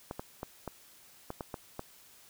clicks, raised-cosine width 1 ms, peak -23 dBFS, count 8, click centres 0.111 / 0.195 / 0.431 / 0.677 / 1.304 / 1.408 / 1.542 / 1.794 s, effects white hiss -58 dBFS RMS until 2.29 s

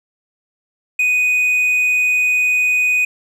triangle tone, 2489 Hz, D#7, in tune, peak -11 dBFS, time 0.99-3.05 s, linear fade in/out 5 ms, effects none

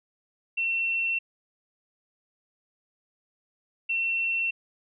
sine tone pair in turn, 2707 / 2707 Hz, E7 / E7, +45 / +45 cents, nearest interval unison, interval 0 cents, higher neither, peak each -24 dBFS, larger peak neither, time 0.57-1.19 / 3.89-4.51 s, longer neither, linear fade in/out 10 ms, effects none

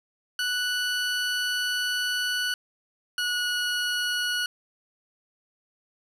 20% pulse tone pair in turn, 1480 / 1461.3 Hz, F#6 / F#6, 0 / -22 cents, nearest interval unison, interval 22 cents, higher first, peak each -20 dBFS, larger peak neither, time 0.39-2.54 / 3.18-4.46 s, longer first, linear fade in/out 2 ms, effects low-pass 11000 Hz 12 dB/octave + 10-bit

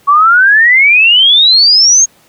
sine exponential sweep, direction up, 1116 to 6620 Hz, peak -3 dBFS, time 0.07-2.06 s, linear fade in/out 20 ms, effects pink hiss -47 dBFS RMS until 2.28 s + high-pass 100 Hz 12 dB/octave

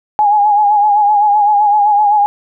sine tone with vibrato, 830.6 Hz, G#5, in tune, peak -7 dBFS, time 0.19-2.26 s, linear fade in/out 0 ms, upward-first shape sine, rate 7.8 Hz, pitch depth 49 cents each way, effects none

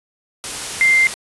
sine tone in noise, 2093 Hz, C7, in tune, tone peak -10 dBFS, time 0.81-1.07 s, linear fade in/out 0 ms, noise white, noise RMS -26 dBFS, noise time 0.44-1.14 s, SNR +13 dB, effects resampled to 24000 Hz

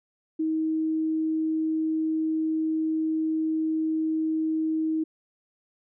sine tone, 316.8 Hz, D#4, 31 cents sharp, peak -23 dBFS, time 0.39-5.04 s, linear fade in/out 10 ms, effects none

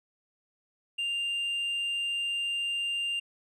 triangle tone with tanh clipping, 2794 Hz, F7, in tune, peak -29 dBFS, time 0.98-3.2 s, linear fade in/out 10 ms, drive 7 dB, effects none

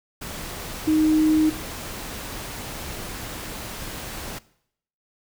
sine tone in noise, 311.1 Hz, D#4, in tune, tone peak -16 dBFS, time 0.87-1.5 s, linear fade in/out 10 ms, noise pink, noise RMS -34 dBFS, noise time 0.21-4.39 s, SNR +15 dB, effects noise-tail reverb RT60 0.7 s tail -20 dB re dry

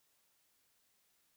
silence, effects white hiss -75 dBFS RMS until 1.36 s

